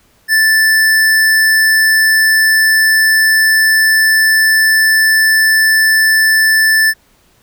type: tone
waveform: square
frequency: 1760 Hz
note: A6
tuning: in tune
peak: -8 dBFS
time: 0.28-6.94 s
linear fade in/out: 50 ms
effects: pink hiss -52 dBFS RMS until 7.42 s